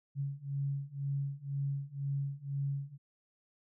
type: beating tone pair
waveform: sine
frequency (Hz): 138.59 / 140.59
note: C#3 / C#3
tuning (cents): 0 / +25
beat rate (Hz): 2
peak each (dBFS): -37 / -36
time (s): 0.15-2.98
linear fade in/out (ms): 50
effects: none